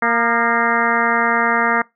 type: harmonic tone with a mistuned harmonic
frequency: 232.5 Hz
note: A#3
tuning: 4 cents flat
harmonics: 1 / 2 / 3 / 4 / 5 / 6 / 7 / 8 / 9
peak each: -24 / -24 / -23 / -22 / -21 / -22 / -23 / -22 / -26 dBFS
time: 0.02-1.82 s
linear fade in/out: 5 ms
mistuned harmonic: 5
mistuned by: +58 cents
effects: noise-tail reverb RT60 0.2 s tail -24 dB re dry